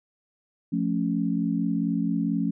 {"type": "chord", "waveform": "sine", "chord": "F augmented", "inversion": "none", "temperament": "equal with one note detuned", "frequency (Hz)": [174.61, 219, 277.2], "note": ["F3", "A3", "C#4"], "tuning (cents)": [0, -8, 0], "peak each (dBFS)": -27, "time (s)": [0.72, 2.51], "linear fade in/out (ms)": 10, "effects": []}